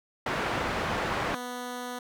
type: low-pass noise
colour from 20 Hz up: white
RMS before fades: -30 dBFS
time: 0.26-1.35 s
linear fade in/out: 5 ms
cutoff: 1500 Hz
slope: 12 dB/octave
type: tone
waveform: 10% pulse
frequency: 246.9 Hz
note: B3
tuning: in tune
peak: -26 dBFS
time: 1.34-1.99 s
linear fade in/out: 5 ms
effects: none